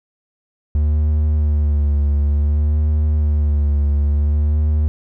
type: tone with vibrato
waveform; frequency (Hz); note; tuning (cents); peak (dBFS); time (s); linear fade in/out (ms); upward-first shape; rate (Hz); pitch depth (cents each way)
triangle; 74; D2; +14; -11; 0.75-4.88; 0; sine; 0.56; 47
effects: none